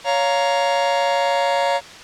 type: chord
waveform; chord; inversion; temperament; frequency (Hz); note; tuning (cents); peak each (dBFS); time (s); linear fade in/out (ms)
45% pulse; Bb minor; first; just; 559.4 / 699.2 / 932.3; Db5 / F5 / Bb5; +16 / +2 / 0; -20 / -22 / -21; 0.04-1.81; 50
effects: white hiss -38 dBFS RMS until 2.03 s + low-pass 5000 Hz 12 dB/octave